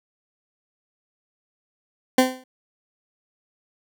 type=tone with exponential decay; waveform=20% pulse; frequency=257.3 Hz; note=C4; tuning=29 cents flat; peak=-6 dBFS; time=2.18-2.44 s; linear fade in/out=5 ms; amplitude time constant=55 ms; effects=none